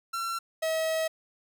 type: tone pair in turn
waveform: 45% pulse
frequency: 1356 / 641.2 Hz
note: E6 / E5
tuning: +49 / -48 cents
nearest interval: octave + minor second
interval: 1297 cents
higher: first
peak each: -30 / -26 dBFS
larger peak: second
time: 0.13-0.39 / 0.62-1.08 s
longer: second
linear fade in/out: 10 ms
effects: none